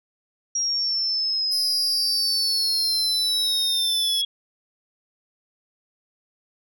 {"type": "linear sweep", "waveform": "sine", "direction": "down", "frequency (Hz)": [5660, 3322], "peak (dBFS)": -21, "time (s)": [0.55, 4.25], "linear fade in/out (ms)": 5}
{"type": "tone", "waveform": "sawtooth", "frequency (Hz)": 5300, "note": "E8", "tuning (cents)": 9, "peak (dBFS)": -23, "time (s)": [1.51, 4.22], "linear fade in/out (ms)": 10}
{"effects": []}